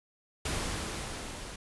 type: noise with level ramp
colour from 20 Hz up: pink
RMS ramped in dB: -32 to -43 dBFS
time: 0.45-1.56 s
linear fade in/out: 5 ms
effects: resampled to 24000 Hz